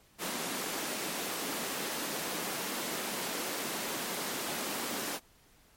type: high-pass noise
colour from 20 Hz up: pink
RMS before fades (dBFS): -36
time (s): 0.18-5.2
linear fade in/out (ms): 50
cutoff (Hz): 200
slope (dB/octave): 24
effects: pink hiss -63 dBFS RMS until 5.76 s + MP3 64 kbps